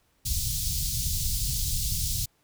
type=band-stop noise; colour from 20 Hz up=pink; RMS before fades=-28 dBFS; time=0.25-2.26 s; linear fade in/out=10 ms; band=130 to 4200 Hz; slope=24 dB/octave; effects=pink hiss -68 dBFS RMS until 2.43 s